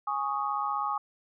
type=chord; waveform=sine; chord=Ab suspended fourth; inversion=none; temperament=equal; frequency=830.6 / 1108.7 / 1244.5 Hz; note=Ab5 / Db6 / Eb6; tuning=0 / 0 / 0 cents; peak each=-32 dBFS; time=0.07-0.98 s; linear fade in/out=5 ms; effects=none